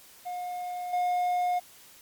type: tone with level steps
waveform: triangle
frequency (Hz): 717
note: F5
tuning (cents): +45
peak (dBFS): -30 / -22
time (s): 0.25-1.6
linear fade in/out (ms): 20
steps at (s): 0.93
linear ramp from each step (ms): 5
effects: white hiss -53 dBFS RMS until 2.01 s + MP3 96 kbps